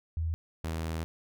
sine / sawtooth tone pair in turn, 81.4 / 80.84 Hz, E2 / E2, -21 / -33 cents, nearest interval unison, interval 12 cents, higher first, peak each -28 dBFS, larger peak neither, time 0.17-0.34 / 0.64-1.04 s, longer second, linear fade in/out 0 ms, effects none

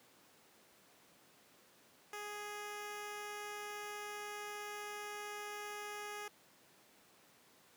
10% pulse tone, 415.3 Hz, G#4, in tune, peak -35 dBFS, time 2.13-6.28 s, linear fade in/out 2 ms, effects pink hiss -65 dBFS RMS until 7.76 s + high-pass 200 Hz 12 dB/octave

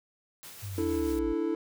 white noise with tremolo, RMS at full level -45 dBFS, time 0.43-1.19 s, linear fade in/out 0 ms, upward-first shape triangle, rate 6.4 Hz, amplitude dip 35%
sine linear sweep, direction down, 103.83 to 51 Hz, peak -35 dBFS, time 0.62-1.34 s, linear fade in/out 20 ms
triangle chord, D suspended second, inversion none, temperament equal, 293.7 / 329.6 / 440 Hz, D4 / E4 / A4, 0 / 0 / 0 cents, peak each -32 / -27 / -31 dBFS, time 0.78-1.55 s, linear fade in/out 2 ms
effects none

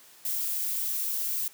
violet noise, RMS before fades -30 dBFS, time 0.25-1.48 s, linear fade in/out 2 ms, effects white hiss -54 dBFS RMS until 1.53 s + high-pass 150 Hz 12 dB/octave

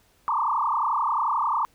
sine tone with frequency modulation, 1046.5 Hz, C6, in tune, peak -21 dBFS, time 0.28-1.65 s, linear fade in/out 0 ms, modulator 31.3 Hz, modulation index 5.2, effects pink hiss -62 dBFS RMS until 1.74 s

